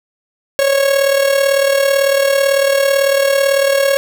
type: tone with amplitude modulation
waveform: 45% pulse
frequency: 551 Hz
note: C#5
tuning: 11 cents flat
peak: -8 dBFS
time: 0.59-3.97 s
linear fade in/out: 0 ms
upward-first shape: sine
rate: 38 Hz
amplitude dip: 60%
effects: none